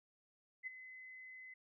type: tone with ADSR envelope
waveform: sine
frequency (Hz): 2033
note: B6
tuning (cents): +50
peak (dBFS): -39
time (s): 0.63-1.54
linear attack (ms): 39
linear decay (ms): 15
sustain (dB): -12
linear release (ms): 6
effects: none